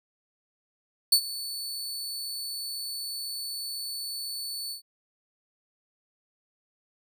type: tone with ADSR envelope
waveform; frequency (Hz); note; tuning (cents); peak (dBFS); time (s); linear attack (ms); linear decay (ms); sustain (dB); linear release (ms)
sawtooth; 4466; C#8; +12; -12; 1.12-4.82; 7; 75; -18; 110
effects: none